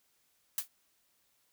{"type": "noise with exponential decay", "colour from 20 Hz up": "blue", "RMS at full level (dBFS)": -28, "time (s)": [0.58, 0.68], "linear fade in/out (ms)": 1, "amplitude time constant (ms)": 21, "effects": ["white hiss -73 dBFS RMS until 1.52 s"]}